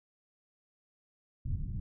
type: low-pass noise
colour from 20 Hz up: pink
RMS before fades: -35 dBFS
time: 1.45-1.8 s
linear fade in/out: 5 ms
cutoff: 160 Hz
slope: 24 dB/octave
effects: none